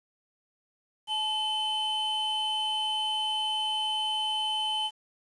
triangle tone pair together, 861 / 3050 Hz, A5 / G7, -38 / -48 cents, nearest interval octave + minor seventh, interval 2190 cents, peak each -30 / -27 dBFS, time 1.07-4.91 s, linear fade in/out 50 ms, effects resampled to 22050 Hz + 9-bit

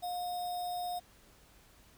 sine tone with sample-and-hold, 712 Hz, F5, 33 cents sharp, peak -34 dBFS, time 0.02-1 s, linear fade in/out 20 ms, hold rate 4410 Hz, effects added 50 Hz sine -68 dBFS peak until 1.97 s + pink hiss -62 dBFS RMS until 1.97 s

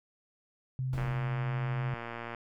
sine tone, 130 Hz, C3, 11 cents flat, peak -30 dBFS, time 0.79-1.94 s, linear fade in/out 0 ms
brown noise with exponential decay, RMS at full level -36 dBFS, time 0.93-1.58 s, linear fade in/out 1 ms, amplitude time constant 140 ms
click train, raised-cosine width 0.5 ms, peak -24 dBFS, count 161, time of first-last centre 0.98-2.348 s, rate 117 Hz
effects none

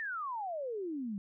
sine exponential sweep, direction down, 1845 to 191.3 Hz, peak -35 dBFS, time 0-1.18 s, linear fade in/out 0 ms, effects none

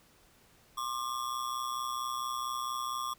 square ring-modulated tone, 1128 Hz, C#6, 30 cents sharp, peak -31 dBFS, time 0.77-3.14 s, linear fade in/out 10 ms, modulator 62.2 Hz, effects pink hiss -63 dBFS RMS until 3.18 s

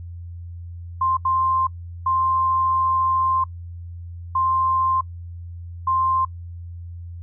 sine tone bursts at uneven times, 1049 Hz, C6, 4 cents sharp, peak -17 dBFS, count 5, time 1.01-1.17 / 1.25-1.67 / 2.06-3.44 / 4.35-5.01 / 5.87-6.25 s, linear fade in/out 5 ms, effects noise-tail reverb RT60 0.1 s tail -24 dB re dry + added 86 Hz sine -32 dBFS peak until 7.22 s

